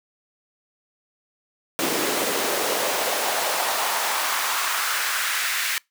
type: noise with high-pass filter sweep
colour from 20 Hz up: pink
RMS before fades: -24 dBFS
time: 1.79-5.78 s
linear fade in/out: 0 ms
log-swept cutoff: 310 to 1900 Hz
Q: 1.7
effects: noise-tail reverb RT60 0.2 s tail -26 dB re dry